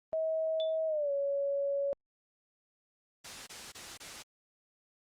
sine tone with pitch glide, 640 to 560.4 Hz, D#5 to C#5, +49 to +19 cents, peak -29 dBFS, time 0.13-1.93 s, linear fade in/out 0 ms, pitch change -230 cents, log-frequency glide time 0.87-1.11 s
sine tone with exponential decay, 3494 Hz, A7, 13 cents flat, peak -36 dBFS, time 0.6-0.78 s, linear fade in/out 0 ms, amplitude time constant 38 ms
white noise bursts, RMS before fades -44 dBFS, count 4, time 3.24-4.229 s, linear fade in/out 10 ms, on 230 ms, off 23 ms
effects low-pass 8000 Hz 12 dB/octave + Opus 32 kbps

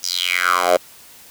10% pulse tone with high-pass filter sweep, 89.4 Hz, F2, 41 cents sharp, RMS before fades -18 dBFS, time 0.03-0.77 s, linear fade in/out 5 ms, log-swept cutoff 5800 to 550 Hz, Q 5.4, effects white hiss -44 dBFS RMS until 1.3 s

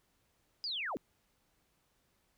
sine linear sweep, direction down, 5030 to 174.61 Hz, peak -35 dBFS, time 0.64-0.97 s, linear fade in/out 0 ms, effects pink hiss -75 dBFS RMS until 2.37 s

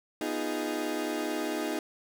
30% pulse chord, F half-diminished seventh, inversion second, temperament equal with one note detuned, 246.9 / 311.1 / 349.2 / 413.2 Hz, Cb4 / Eb4 / F4 / Ab4, 0 / 0 / 0 / -9 cents, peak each -36 / -30 / -35 / -34 dBFS, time 0.21-1.79 s, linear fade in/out 2 ms, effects none

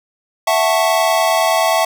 square chord, F# minor seventh, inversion third, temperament equal, 659.3 / 740 / 880 / 1108.7 Hz, E5 / F#5 / A5 / C#6, 0 / 0 / 0 / 0 cents, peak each -16 / -20 / -20 / -21 dBFS, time 0.47-1.85 s, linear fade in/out 5 ms, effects none

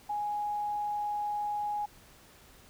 sine tone, 830.6 Hz, G#5, in tune, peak -30 dBFS, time 0.09-1.86 s, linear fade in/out 10 ms, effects pink hiss -57 dBFS RMS until 2.69 s

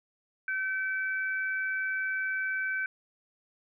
sine tone pair together, 1535.1 / 2300 Hz, G6 / D7, -37 / -37 cents, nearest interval perfect fifth, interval 700 cents, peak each -29 / -37 dBFS, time 0.48-2.86 s, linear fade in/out 2 ms, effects none

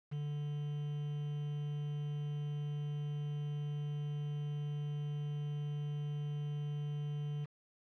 triangle tone with quantisation, 146.83 Hz, D3, in tune, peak -34 dBFS, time 0.11-7.46 s, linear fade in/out 20 ms, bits 9, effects low-pass 3000 Hz 12 dB/octave

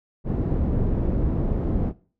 pink low-pass noise, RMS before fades -23 dBFS, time 0.24-1.93 s, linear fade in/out 50 ms, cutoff 360 Hz, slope 12 dB/octave, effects noise-tail reverb RT60 0.4 s tail -19 dB re dry

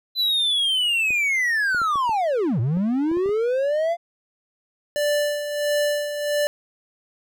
triangle linear two-way sweep, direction down then up, 4039 to 106.9 to 697 Hz, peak -17 dBFS, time 0.15-3.97 s, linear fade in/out 50 ms, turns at 2.6 s
clicks, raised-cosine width 2 ms, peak -24 dBFS, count 10, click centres 1.106 / 1.747 / 1.817 / 1.957 / 2.094 / 2.771 / 3.115 / 3.171 / 3.26 / 3.292 s
square tone with tremolo, 587.3 Hz, D5, in tune, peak -19 dBFS, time 4.96-6.47 s, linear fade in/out 0 ms, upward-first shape sine, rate 1.5 Hz, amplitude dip 60%
effects none

